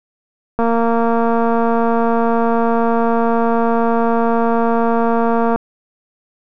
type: click train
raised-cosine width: 1 ms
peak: -4 dBFS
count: 1149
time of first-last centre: 0.59-5.56 s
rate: 231 Hz
effects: none